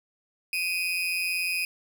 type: tone with amplitude modulation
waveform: 35% pulse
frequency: 2496 Hz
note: D#7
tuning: 5 cents sharp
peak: -21 dBFS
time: 0.53-1.65 s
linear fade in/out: 2 ms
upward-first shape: sine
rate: 178 Hz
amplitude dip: 65%
effects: none

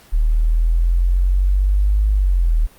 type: exponential two-way sweep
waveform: sine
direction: up then down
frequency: 37.86 to 51.91 to 37.86 Hz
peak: -12 dBFS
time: 0.12-2.67 s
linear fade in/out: 20 ms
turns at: 2.08 s
effects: pink hiss -48 dBFS RMS until 2.78 s + Opus 48 kbps

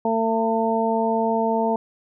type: harmonic tone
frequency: 225.2 Hz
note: A3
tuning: 40 cents sharp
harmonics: 1 / 2 / 3 / 4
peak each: -24 / -24 / -24 / -24 dBFS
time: 0.05-1.76 s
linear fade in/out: 2 ms
effects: none

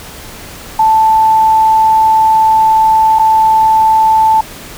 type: tone with dropouts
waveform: sine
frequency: 880 Hz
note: A5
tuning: in tune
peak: -5 dBFS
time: 0.79-4.41 s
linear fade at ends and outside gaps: 5 ms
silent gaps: 3.188-3.194 s
effects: pink hiss -30 dBFS RMS until 4.77 s

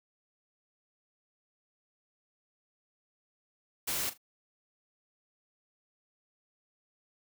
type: noise with echo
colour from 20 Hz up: white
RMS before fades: -33 dBFS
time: 3.87-4.1 s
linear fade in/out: 10 ms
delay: 39 ms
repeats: 2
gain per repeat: -14 dB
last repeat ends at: 4.178 s
effects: none

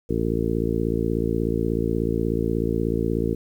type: harmonic tone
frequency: 56.5 Hz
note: A1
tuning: 47 cents sharp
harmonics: 1 / 2 / 3 / 4 / 5 / 6 / 7 / 8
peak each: -29 / -29 / -29 / -29 / -29 / -29 / -29 / -29 dBFS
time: 0.09-3.35 s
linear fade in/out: 10 ms
effects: 9-bit

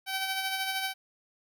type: tone with tremolo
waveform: 10% pulse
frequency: 768 Hz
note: G5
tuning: 36 cents flat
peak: -20 dBFS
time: 0.06-0.94 s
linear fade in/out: 50 ms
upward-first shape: sine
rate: 13 Hz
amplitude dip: 40%
effects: none

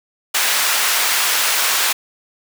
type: high-pass noise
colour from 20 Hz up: pink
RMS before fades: -17 dBFS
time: 0.34-1.93 s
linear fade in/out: 10 ms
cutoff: 1200 Hz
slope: 12 dB/octave
effects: none

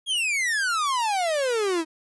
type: exponential sweep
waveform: 45% pulse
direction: down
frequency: 3322 to 311.1 Hz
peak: -22 dBFS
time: 0.06-1.85 s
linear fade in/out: 50 ms
effects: resampled to 24000 Hz

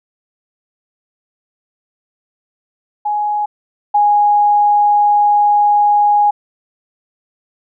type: tone pair in turn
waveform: sine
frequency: 835 / 827.3 Hz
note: G#5 / G#5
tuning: +9 / -7 cents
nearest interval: unison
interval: 16 cents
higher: first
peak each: -14 / -8 dBFS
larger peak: second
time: 3.05-3.46 / 3.94-6.31 s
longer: second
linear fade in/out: 10 ms
effects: none

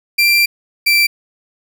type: tone pair in turn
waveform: 30% pulse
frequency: 2364 / 2345 Hz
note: D7 / D7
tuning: +11 / -3 cents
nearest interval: unison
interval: 14 cents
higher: first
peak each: -7 dBFS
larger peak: neither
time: 0.18-0.46 / 0.86-1.07 s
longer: first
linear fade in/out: 10 ms
effects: none

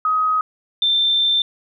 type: tone pair in turn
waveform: sine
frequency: 1261 / 3567 Hz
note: D#6 / A7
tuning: +23 / +23 cents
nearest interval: octave + tritone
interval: 1800 cents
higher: second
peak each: -15 / -14 dBFS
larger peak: second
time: 0.05-0.41 / 0.82-1.42 s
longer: second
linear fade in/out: 2 ms
effects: none

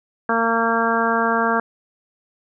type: harmonic tone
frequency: 229 Hz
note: A#3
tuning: 31 cents flat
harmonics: 1 / 2 / 3 / 4 / 5 / 6 / 7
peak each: -24 / -24 / -24 / -24 / -24 / -24 / -24 dBFS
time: 0.29-1.6 s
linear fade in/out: 2 ms
effects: none

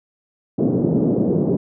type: band-pass noise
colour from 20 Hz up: pink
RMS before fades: -18 dBFS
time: 0.58-1.57 s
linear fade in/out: 10 ms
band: 150 to 450 Hz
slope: 24 dB/octave
effects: none

